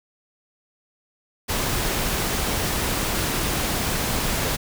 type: noise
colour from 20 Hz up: pink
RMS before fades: -24 dBFS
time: 1.48-4.57 s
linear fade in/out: 20 ms
effects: none